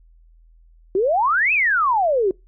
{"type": "exponential two-way sweep", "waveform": "sine", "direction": "up then down", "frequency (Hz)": [358.5, 2637, 358.5], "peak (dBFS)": -15, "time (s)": [0.95, 2.31], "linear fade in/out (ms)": 2, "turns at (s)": 1.53, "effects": ["noise-tail reverb RT60 0.2 s tail -23 dB re dry", "added 41 Hz sine -48 dBFS peak until 2.47 s"]}